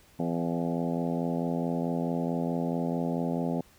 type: harmonic tone with a mistuned harmonic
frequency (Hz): 84.6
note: E2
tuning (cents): +45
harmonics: 2 / 3 / 4 / 5 / 6 / 7 / 8 / 9 / 10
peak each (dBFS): -31 / -31 / -39 / -38 / -38 / -39 / -40 / -43 / -44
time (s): 0.19-3.61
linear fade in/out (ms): 5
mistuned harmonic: 8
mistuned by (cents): +17
effects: pink hiss -59 dBFS RMS until 3.78 s